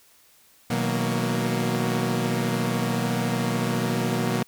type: chord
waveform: sawtooth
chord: B major seventh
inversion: none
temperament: equal with one note detuned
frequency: 123.47 / 158.74 / 185 / 233.1 Hz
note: B2 / D#3 / F#3 / A#3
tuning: 0 / +35 / 0 / 0 cents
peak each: -24 / -27 / -25 / -23 dBFS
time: 0.7-4.43 s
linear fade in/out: 5 ms
effects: white hiss -57 dBFS RMS until 4.47 s